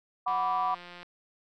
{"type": "chord", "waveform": "sine", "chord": "B minor", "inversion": "second", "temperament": "equal with one note detuned", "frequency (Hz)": [740, 987.8, 1162.5], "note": ["F#5", "B5", "D6"], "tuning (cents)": [0, 0, -18], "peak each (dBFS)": -30, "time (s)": [0.26, 0.75], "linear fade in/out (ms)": 10}
{"type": "click train", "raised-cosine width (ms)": 0.3, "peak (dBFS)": -30, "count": 133, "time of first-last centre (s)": [0.28, 1.03], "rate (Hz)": 176}
{"effects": []}